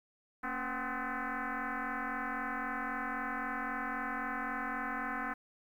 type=tone with frequency modulation; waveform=sine; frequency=233.1 Hz; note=A#3; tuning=in tune; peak=-34 dBFS; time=0.43-5.34 s; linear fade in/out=10 ms; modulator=255 Hz; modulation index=6.6; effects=11-bit